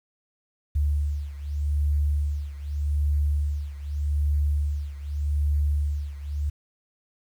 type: beating tone pair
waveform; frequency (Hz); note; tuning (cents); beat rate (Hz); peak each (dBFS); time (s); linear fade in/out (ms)
sine; 72.8 / 73.63; D2 / D2; -15 / +5; 0.83; -24 / -27; 0.75-6.5; 10
effects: 9-bit